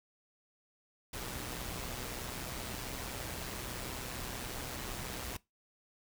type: noise with amplitude modulation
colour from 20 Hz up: pink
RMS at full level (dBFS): -39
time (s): 1.13-5.37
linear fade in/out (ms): 5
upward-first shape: sine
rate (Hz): 126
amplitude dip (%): 50
effects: noise-tail reverb RT60 0.2 s tail -21 dB re dry